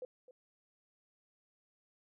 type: tone with echo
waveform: sine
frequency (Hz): 505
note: B4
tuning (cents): +39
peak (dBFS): -40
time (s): 0.02-0.05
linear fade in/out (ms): 2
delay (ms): 260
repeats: 1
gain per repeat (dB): -15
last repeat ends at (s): 0.31
effects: none